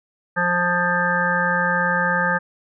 harmonic tone, 176.3 Hz, F3, 17 cents sharp, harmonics 1 / 3 / 5 / 7 / 9 / 10, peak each -26 / -26 / -25 / -25 / -21 / -26 dBFS, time 0.36-2.39 s, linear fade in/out 20 ms, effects none

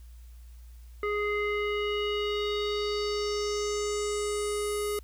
square tone with low-pass filter sweep, 415.3 Hz, G#4, in tune, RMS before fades -30 dBFS, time 1.03-4.99 s, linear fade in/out 2 ms, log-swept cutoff 1800 to 12000 Hz, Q 3.6, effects added 59 Hz sine -45 dBFS peak until 5.03 s + white hiss -64 dBFS RMS until 5.03 s

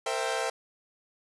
sawtooth chord, C dominant seventh, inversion third, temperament equal with one note detuned, 458.2 / 523.3 / 659.3 / 784 Hz, Bb4 / C5 / E5 / G5, -30 / 0 / 0 / 0 cents, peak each -30 dBFS, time 0.06-0.5 s, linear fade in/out 5 ms, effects resampled to 24000 Hz + 8-bit

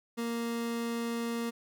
30% pulse tone, 233.1 Hz, A#3, in tune, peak -29 dBFS, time 0.17-1.51 s, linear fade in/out 20 ms, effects none

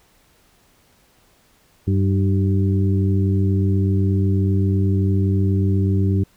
harmonic tone with a mistuned harmonic, 96.5 Hz, G2, 27 cents flat, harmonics 1 / 2 / 3 / 4, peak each -16 / -22 / -26 / -28 dBFS, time 1.87-6.24 s, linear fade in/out 10 ms, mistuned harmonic 3, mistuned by +50 cents, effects pink hiss -57 dBFS RMS until 6.36 s

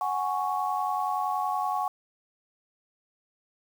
sine chord, F# suspended second, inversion none, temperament equal, 740 / 830.6 / 1108.7 Hz, F#5 / G#5 / C#6, 0 / 0 / 0 cents, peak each -30 dBFS, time 0.01-1.88 s, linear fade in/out 2 ms, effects 8-bit

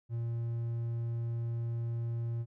triangle tone, 116.7 Hz, A#2, 2 cents sharp, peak -30 dBFS, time 0.09-2.46 s, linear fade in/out 50 ms, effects none

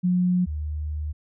sine tone pair in turn, 180 / 75.68 Hz, F#3 / D#2, -47 / -47 cents, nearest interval octave + minor third, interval 1500 cents, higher first, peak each -18 / -26 dBFS, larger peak first, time 0.03-0.46 / 0.46-1.13 s, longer second, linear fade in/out 20 ms, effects none

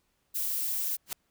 violet noise, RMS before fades -31 dBFS, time 0.34-0.97 s, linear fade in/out 20 ms
white noise with exponential growth, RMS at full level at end -29 dBFS, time 1.06-1.13 s, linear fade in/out 2 ms, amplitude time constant 15 ms
effects pink hiss -74 dBFS RMS until 1.3 s

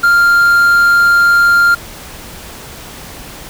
triangle tone with quantisation, 1396.9 Hz, F6, in tune, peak -4 dBFS, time 0.03-1.75 s, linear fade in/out 10 ms, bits 5, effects pink hiss -31 dBFS RMS until 3.49 s

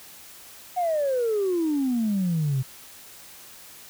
sine exponential sweep, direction down, 740 to 126.7 Hz, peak -20 dBFS, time 0.76-2.63 s, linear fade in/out 20 ms, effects tanh soft clip ceiling -18 dBFS + white hiss -46 dBFS RMS until 3.89 s

